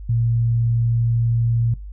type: tone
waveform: sine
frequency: 116.54 Hz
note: A#2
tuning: in tune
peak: -16 dBFS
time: 0.09-1.74 s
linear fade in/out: 5 ms
effects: noise-tail reverb RT60 0.2 s tail -20 dB re dry + added 50 Hz sine -31 dBFS peak until 1.92 s